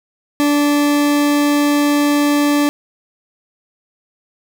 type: tone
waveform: 40% pulse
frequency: 290.9 Hz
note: D4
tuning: 16 cents flat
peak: -11 dBFS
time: 0.4-2.69 s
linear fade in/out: 0 ms
effects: none